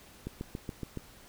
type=click train; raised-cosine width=3 ms; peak=-23 dBFS; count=6; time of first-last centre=0.27-0.973 s; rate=7.11 Hz; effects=pink hiss -55 dBFS RMS until 1.28 s